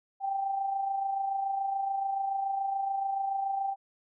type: tone with amplitude modulation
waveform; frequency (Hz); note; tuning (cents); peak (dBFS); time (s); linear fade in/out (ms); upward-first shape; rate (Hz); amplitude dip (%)
sine; 784; G5; 0; -26; 0.2-3.76; 50; sine; 27; 45
effects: none